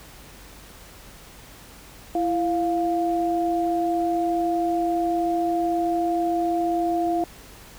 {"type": "tone pair together", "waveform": "sine", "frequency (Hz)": [334.6, 700.8], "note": ["E4", "F5"], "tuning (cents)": [26, 6], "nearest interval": "octave + minor second", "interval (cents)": 1280, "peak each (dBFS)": -23, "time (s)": [2.15, 7.24], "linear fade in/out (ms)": 2, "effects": ["added 47 Hz sine -50 dBFS peak until 7.78 s", "pink hiss -46 dBFS RMS until 7.78 s"]}